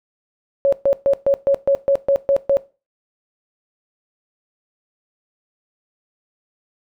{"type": "tone bursts", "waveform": "sine", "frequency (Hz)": 554.4, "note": "C#5", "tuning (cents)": 0, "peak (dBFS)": -11, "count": 10, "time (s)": [0.65, 2.57], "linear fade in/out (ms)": 0, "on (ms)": 75, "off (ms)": 130, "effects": ["noise-tail reverb RT60 0.3 s tail -18 dB re dry"]}